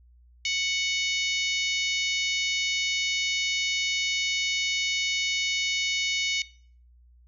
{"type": "harmonic tone with a mistuned harmonic", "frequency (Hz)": 740, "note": "F#5", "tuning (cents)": 0, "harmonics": [3, 4, 5, 6, 7, 8, 9], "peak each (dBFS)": [-29, -31, -33, -35, -36, -37, -38], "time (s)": [0.45, 6.42], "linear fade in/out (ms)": 2, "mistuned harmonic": 7, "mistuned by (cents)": 18, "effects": ["noise-tail reverb RT60 0.5 s tail -20 dB re dry", "added 60 Hz sine -53 dBFS peak until 7.27 s"]}